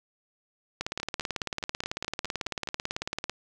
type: two click trains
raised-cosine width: 0.2 ms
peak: -18 / -13 dBFS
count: 9 / 46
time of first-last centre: 1-2.674 / 0.81-3.296 s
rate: 4.78 / 18.1 Hz
effects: none